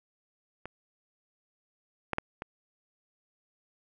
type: clicks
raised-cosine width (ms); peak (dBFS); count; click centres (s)
0.5; -24 / -14 / -13 / -21; 4; 0.656 / 2.133 / 2.184 / 2.421
effects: none